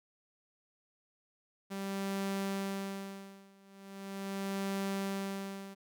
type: tone with tremolo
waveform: sawtooth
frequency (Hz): 195.8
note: G3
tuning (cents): -2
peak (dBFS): -29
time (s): 1.7-5.75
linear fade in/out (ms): 20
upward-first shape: sine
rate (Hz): 0.4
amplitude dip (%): 95
effects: none